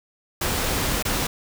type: noise with dropouts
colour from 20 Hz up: pink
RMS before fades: -24 dBFS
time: 0.41-1.27 s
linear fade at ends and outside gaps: 5 ms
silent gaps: 1.026-1.051 s
effects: none